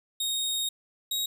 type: tone pair in turn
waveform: sawtooth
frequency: 3729 / 3796 Hz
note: A#7 / A#7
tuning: 0 / +31 cents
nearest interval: unison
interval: 31 cents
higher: second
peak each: -24 dBFS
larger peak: neither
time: 0.2-0.69 / 1.11-1.26 s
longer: first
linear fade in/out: 5 ms
effects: none